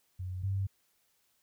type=tone pair in turn; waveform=sine; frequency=91.9 / 97.36 Hz; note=F#2 / G2; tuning=-11 / -11 cents; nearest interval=minor second; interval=100 cents; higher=second; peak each=-35 / -29 dBFS; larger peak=second; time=0.19-0.43 / 0.43-0.67 s; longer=neither; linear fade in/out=10 ms; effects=white hiss -73 dBFS RMS until 1.42 s